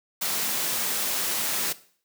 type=noise; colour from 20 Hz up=white; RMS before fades=-27 dBFS; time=0.21-1.73 s; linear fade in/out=10 ms; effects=noise-tail reverb RT60 0.5 s tail -17 dB re dry + high-pass 150 Hz 12 dB/octave